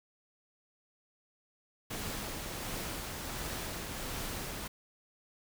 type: noise with tremolo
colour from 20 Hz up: pink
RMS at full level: -38 dBFS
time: 1.9-4.68 s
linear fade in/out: 10 ms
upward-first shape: triangle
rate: 1.4 Hz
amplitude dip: 30%
effects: none